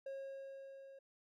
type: tone with level ramp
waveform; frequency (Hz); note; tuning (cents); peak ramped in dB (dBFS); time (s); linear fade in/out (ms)
triangle; 543; C#5; -36; -40 to -52; 0.06-0.99; 5
effects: none